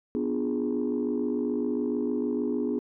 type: chord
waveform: sine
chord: B diminished seventh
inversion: none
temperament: equal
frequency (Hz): 246.9 / 293.7 / 349.2 / 415.3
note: B3 / D4 / F4 / Ab4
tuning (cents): 0 / 0 / 0 / 0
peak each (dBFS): -28 / -30 / -33 / -30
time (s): 0.15-2.79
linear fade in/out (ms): 0
effects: tanh soft clip ceiling -19 dBFS